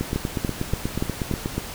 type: two click trains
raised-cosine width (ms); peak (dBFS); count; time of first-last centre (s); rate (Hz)
3; -11 / -10; 14 / 5; 0.01-1.58 / 0.16-1.313; 8.28 / 3.47
effects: pink hiss -35 dBFS RMS until 1.74 s